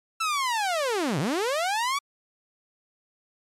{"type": "linear two-way sweep", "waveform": "sawtooth", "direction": "down then up", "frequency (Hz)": [1343, 123.3, 1160], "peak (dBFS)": -20, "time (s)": [0.2, 1.99], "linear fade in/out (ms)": 10, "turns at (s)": 1.19, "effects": ["low-pass 10000 Hz 12 dB/octave", "MP3 96 kbps"]}